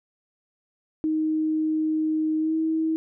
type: tone with pitch glide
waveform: sine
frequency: 312.7 to 319.6 Hz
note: D#4 to D#4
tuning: +9 to +47 cents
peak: -21 dBFS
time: 1.04-2.96 s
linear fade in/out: 0 ms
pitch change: +38 cents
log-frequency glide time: 2.39-2.55 s
effects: none